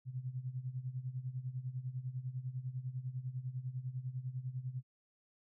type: tone with tremolo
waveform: sine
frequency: 127.9 Hz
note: C3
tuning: 39 cents flat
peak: -35 dBFS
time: 0.05-4.83 s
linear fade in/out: 50 ms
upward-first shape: sine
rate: 10 Hz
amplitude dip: 80%
effects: none